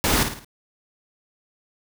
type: noise with echo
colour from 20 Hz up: pink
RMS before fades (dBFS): -20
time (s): 0.04-0.23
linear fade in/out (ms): 0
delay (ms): 54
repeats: 4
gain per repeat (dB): -7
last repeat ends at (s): 0.446
effects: none